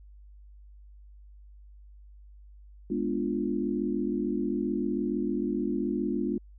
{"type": "chord", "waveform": "sine", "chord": "G# diminished seventh", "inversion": "none", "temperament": "equal", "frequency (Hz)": [207.7, 246.9, 293.7, 349.2], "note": ["G#3", "B3", "D4", "F4"], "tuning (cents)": [0, 0, 0, 0], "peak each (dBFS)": -32, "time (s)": [2.9, 6.38], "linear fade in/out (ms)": 5, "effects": ["added 50 Hz sine -48 dBFS peak until 6.58 s"]}